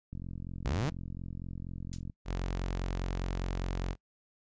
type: click train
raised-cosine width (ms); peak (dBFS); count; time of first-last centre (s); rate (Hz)
5; -29; 88; 0.13-2.098; 44.2
type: exponential sweep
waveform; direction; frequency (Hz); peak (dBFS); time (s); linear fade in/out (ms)
sawtooth; up; 53.4 to 170.3; -26; 0.65-0.9; 10
type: noise with exponential decay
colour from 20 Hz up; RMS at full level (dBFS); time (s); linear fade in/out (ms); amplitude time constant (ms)
violet; -32; 1.93-2.03; 0; 20
type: tone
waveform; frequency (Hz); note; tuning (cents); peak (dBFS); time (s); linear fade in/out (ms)
sawtooth; 44.93; F1; +50; -28; 2.25-3.96; 50
effects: noise-tail reverb RT60 0.1 s tail -25 dB re dry + resampled to 16000 Hz